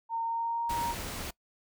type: tone with pitch glide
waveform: sine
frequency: 916 to 938.5 Hz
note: A#5 to A#5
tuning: -31 to +11 cents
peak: -29 dBFS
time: 0.09-0.95 s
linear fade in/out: 50 ms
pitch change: +42 cents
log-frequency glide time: 0.22-0.8 s
type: noise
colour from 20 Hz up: pink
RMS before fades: -38 dBFS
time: 0.69-1.31 s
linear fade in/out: 10 ms
effects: noise-tail reverb RT60 0.1 s tail -22 dB re dry